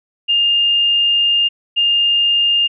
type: tone pair in turn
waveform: sine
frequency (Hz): 2816 / 2816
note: F7 / F7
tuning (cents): +14 / +14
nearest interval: unison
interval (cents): 0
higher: neither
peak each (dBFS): -11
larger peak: neither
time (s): 0.28-1.49 / 1.76-2.68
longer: first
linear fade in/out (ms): 20
effects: none